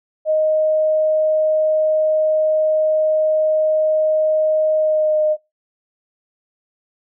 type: tone with pitch glide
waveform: sine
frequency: 622.3 to 614.1 Hz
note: D#5 to D#5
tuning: 0 to -23 cents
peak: -13 dBFS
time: 0.25-5.37 s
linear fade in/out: 50 ms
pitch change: -23 cents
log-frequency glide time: 4.77-5.22 s
effects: noise-tail reverb RT60 0.2 s tail -20 dB re dry